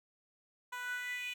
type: tone with high-pass filter sweep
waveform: 10% pulse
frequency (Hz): 493.9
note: B4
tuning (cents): 0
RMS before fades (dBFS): -40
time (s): 0.72-1.34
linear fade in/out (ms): 10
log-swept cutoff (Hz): 1100 to 2700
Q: 6.2
effects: none